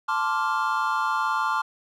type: chord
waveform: triangle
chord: D minor seventh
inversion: second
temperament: equal with one note detuned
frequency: 880 / 1046.5 / 1165.2 / 1396.9 Hz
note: A5 / C6 / D6 / F6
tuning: 0 / 0 / -14 / 0 cents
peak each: -26 dBFS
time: 0.08-1.62 s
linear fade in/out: 10 ms
effects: none